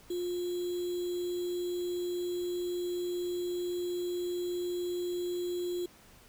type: tone with sample-and-hold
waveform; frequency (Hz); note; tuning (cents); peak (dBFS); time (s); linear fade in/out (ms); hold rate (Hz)
sine; 354; F4; +23; -31; 0.1-5.86; 5; 3675
effects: pink hiss -58 dBFS RMS until 6.28 s